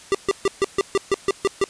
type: tone bursts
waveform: square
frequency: 393.8 Hz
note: G4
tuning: 8 cents sharp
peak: -16 dBFS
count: 10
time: 0.12-1.64 s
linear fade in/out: 0 ms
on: 26 ms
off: 140 ms
effects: white hiss -44 dBFS RMS until 1.69 s + resampled to 22050 Hz